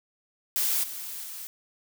blue noise with level steps, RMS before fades -26 / -37 / -39 dBFS, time 0.56-1.47 s, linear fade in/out 0 ms, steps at 0.83 / 1.23 s, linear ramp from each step 10 ms, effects none

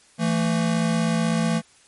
square tone pair together, 167.4 / 223.5 Hz, E3 / A3, +27 / +27 cents, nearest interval perfect fourth, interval 500 cents, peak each -23 dBFS, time 0.18-1.62 s, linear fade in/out 50 ms, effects white hiss -55 dBFS RMS until 1.87 s + MP3 48 kbps

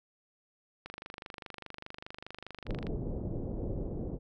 click train, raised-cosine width 0.3 ms, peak -26 dBFS, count 51, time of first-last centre 0.86-2.868 s, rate 24.9 Hz
pink low-pass noise, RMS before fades -36 dBFS, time 2.65-4.19 s, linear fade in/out 50 ms, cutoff 520 Hz, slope 24 dB/octave
effects none

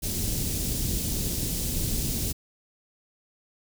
pink band-stop noise, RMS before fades -28 dBFS, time 0.02-2.33 s, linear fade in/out 20 ms, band 270 to 5300 Hz, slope 12 dB/octave, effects none

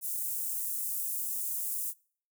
white high-pass noise, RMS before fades -34 dBFS, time 0.01-1.94 s, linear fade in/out 50 ms, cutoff 8300 Hz, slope 24 dB/octave, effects noise-tail reverb RT60 0.5 s tail -25 dB re dry

